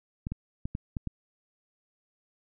clicks, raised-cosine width 5 ms, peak -20 dBFS, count 6, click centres 0.269 / 0.32 / 0.655 / 0.751 / 0.968 / 1.073 s, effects none

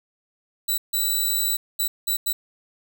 5% pulse tone bursts at uneven times, 3951 Hz, B7, in tune, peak -13 dBFS, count 5, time 0.68-0.78 / 0.93-1.57 / 1.79-1.88 / 2.07-2.17 / 2.26-2.33 s, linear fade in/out 10 ms, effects none

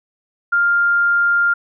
sine tone, 1400 Hz, F6, 4 cents sharp, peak -12 dBFS, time 0.52-1.54 s, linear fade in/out 10 ms, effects none

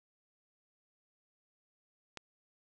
click, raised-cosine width 0.2 ms, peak -25 dBFS, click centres 2.173 s, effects resampled to 22050 Hz

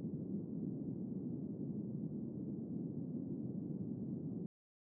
white band-pass noise, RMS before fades -43 dBFS, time 0-4.46 s, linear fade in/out 0 ms, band 140 to 270 Hz, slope 24 dB/octave, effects none

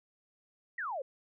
sine exponential sweep, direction down, 1975.5 to 498.2 Hz, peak -34 dBFS, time 0.78-1.02 s, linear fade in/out 5 ms, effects none

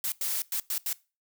blue noise bursts at uneven times, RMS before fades -30 dBFS, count 5, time 0.04-0.12 / 0.21-0.42 / 0.52-0.6 / 0.7-0.78 / 0.86-0.93 s, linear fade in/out 2 ms, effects noise-tail reverb RT60 0.3 s tail -21 dB re dry

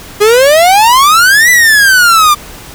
45% pulse exponential two-way sweep, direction up then down, 404.8 to 2002 to 1175 Hz, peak -3 dBFS, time 0.2-2.35 s, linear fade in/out 20 ms, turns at 1.5 s, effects pink hiss -30 dBFS RMS until 2.74 s

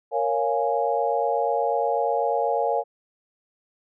sine chord, Bb minor seventh, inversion none, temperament equal, 466.2 / 554.4 / 698.5 / 830.6 Hz, Bb4 / Db5 / F5 / Ab5, 0 / 0 / 0 / 0 cents, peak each -26 dBFS, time 0.11-2.84 s, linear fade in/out 50 ms, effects none

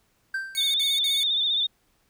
triangle tone with exponential decay, 1566 Hz, G6, 2 cents flat, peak -22 dBFS, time 0.34-0.78 s, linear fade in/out 5 ms, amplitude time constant 95 ms
10% pulse tone bursts, 2217 Hz, C#7, in tune, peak -22 dBFS, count 3, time 0.55-1.232 s, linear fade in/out 0 ms, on 190 ms, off 56 ms
sine tone with vibrato, 3598 Hz, A7, 38 cents sharp, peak -21 dBFS, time 0.57-1.67 s, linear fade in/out 10 ms, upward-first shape sine, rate 15 Hz, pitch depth 61 cents each way
effects pink hiss -67 dBFS RMS until 2.09 s

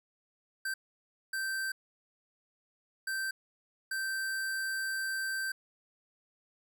square tone bursts at uneven times, 1559 Hz, G6, 10 cents flat, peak -33 dBFS, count 4, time 0.65-0.74 / 1.33-1.72 / 3.07-3.31 / 3.91-5.52 s, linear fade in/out 5 ms, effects none

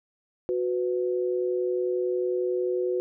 sine tone pair together, 366.8 / 497.9 Hz, F#4 / B4, -15 / +14 cents, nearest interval perfect fourth, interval 529 cents, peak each -25 / -29 dBFS, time 0.49-3 s, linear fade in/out 0 ms, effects none

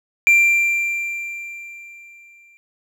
triangle tone with exponential decay, 2366 Hz, D7, 12 cents sharp, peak -7 dBFS, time 0.27-2.57 s, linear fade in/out 0 ms, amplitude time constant 500 ms, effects none

